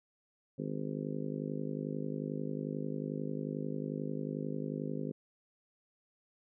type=harmonic tone; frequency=51.2 Hz; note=G#1; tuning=24 cents flat; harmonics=3 / 4 / 5 / 6 / 7 / 8 / 9 / 10; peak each=-40 / -42 / -40 / -47 / -46 / -44 / -48 / -47 dBFS; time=0.58-5.12 s; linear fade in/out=10 ms; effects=none